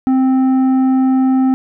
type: tone with tanh clipping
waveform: sine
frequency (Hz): 261.6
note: C4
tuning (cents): 0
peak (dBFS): -11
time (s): 0.07-1.54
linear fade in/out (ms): 0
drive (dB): 8
effects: none